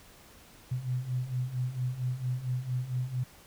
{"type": "beating tone pair", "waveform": "sine", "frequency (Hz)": [123.47, 127.87], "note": ["B2", "C3"], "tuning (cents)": [0, -39], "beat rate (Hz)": 4.4, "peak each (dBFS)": [-35, -31], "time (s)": [0.71, 3.24], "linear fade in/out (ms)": 10, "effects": ["pink hiss -55 dBFS RMS until 3.46 s"]}